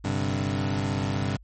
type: chord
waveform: 25% pulse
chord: G suspended fourth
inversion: none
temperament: equal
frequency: 98 / 130.81 / 146.83 Hz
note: G2 / C3 / D3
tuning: 0 / 0 / 0 cents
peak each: -24 / -26 / -29 dBFS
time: 0.04-1.37 s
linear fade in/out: 10 ms
effects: added 50 Hz sine -47 dBFS peak until 1.43 s + MP3 32 kbps